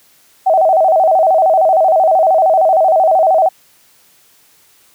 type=tone with vibrato; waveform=sine; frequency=697 Hz; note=F5; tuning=4 cents flat; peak=-7 dBFS; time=0.46-3.49 s; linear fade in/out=10 ms; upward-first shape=square; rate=13 Hz; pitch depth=150 cents each way; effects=white hiss -50 dBFS RMS until 4.94 s + high-pass 60 Hz 12 dB/octave